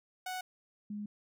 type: tone pair in turn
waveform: sawtooth / sine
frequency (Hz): 740 / 207.7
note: F#5 / G#3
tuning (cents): 0 / 0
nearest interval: octave + minor seventh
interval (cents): 2200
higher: first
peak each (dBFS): -33 / -37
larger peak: first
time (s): 0.26-0.41 / 0.9-1.06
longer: second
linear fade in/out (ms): 5
effects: none